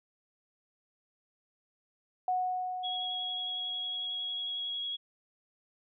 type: tone with exponential decay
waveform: sine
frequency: 735 Hz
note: F#5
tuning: 12 cents flat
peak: -26 dBFS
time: 2.28-4.77 s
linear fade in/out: 2 ms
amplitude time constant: 540 ms
type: tone with vibrato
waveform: sine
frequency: 3321 Hz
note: G#7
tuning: 1 cent flat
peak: -33 dBFS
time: 2.83-4.97 s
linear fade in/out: 20 ms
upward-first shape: sine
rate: 11 Hz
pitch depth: 11 cents each way
effects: none